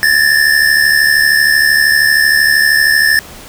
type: tone pair together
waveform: square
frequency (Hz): 1727.1 / 1800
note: A6 / A6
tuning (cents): -33 / +39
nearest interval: minor second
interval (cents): 72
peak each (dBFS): -11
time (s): 0.03-3.19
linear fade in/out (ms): 0
effects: pink hiss -33 dBFS RMS until 3.48 s